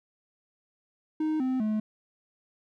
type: tone with pitch steps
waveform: triangle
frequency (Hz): 311.1 / 258.6 / 215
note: D#4 / C4 / A3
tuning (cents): 0 / -20 / -40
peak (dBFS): -23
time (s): 1.2-1.8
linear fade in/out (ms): 5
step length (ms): 200
effects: none